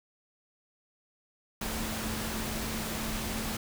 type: tone in noise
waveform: sine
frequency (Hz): 220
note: A3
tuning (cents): 0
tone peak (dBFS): -38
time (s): 1.61-3.57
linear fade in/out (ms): 5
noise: pink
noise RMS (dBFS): -35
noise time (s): 1.61-3.57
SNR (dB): -6
effects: none